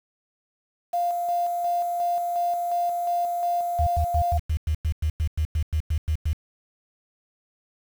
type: tone with tremolo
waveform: sine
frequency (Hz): 698.5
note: F5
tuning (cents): 0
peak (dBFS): -21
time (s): 0.93-4.38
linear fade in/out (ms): 10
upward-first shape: square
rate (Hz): 2.8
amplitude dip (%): 30
type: tone bursts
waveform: sine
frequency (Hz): 77.7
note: D#2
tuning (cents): -2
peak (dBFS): -20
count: 15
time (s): 3.79-6.333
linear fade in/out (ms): 5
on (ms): 79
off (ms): 97
effects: 7-bit